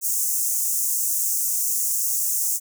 pink high-pass noise, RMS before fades -23 dBFS, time 0.01-2.6 s, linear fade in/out 50 ms, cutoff 6300 Hz, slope 48 dB/octave, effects none

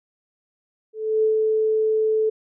sine tone with ADSR envelope, 436.3 Hz, A4, 15 cents flat, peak -15 dBFS, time 0.93-2.3 s, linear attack 300 ms, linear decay 110 ms, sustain -2 dB, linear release 11 ms, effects none

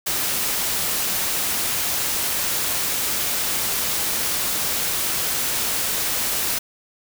white noise, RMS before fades -23 dBFS, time 0.06-6.59 s, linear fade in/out 10 ms, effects none

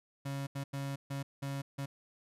35% pulse tone bursts at uneven times, 138.59 Hz, C#3, in tune, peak -34 dBFS, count 6, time 0.25-0.47 / 0.55-0.64 / 0.73-0.96 / 1.1-1.23 / 1.42-1.62 / 1.78-1.86 s, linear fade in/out 10 ms, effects resampled to 32000 Hz

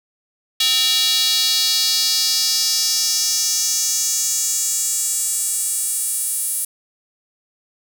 square tone with high-pass filter sweep, 258.2 Hz, C4, 23 cents flat, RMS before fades -19 dBFS, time 0.6-6.65 s, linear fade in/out 5 ms, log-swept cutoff 3600 to 10000 Hz, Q 3.4, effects none

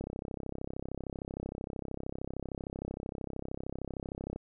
click train, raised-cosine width 2 ms, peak -24 dBFS, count 145, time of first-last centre 0.01-4.36 s, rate 33.1 Hz, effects none

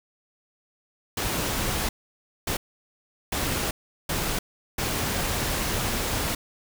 pink noise bursts at uneven times, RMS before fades -27 dBFS, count 5, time 1.17-1.89 / 2.47-2.57 / 3.32-3.71 / 4.09-4.39 / 4.78-6.35 s, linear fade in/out 5 ms, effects none

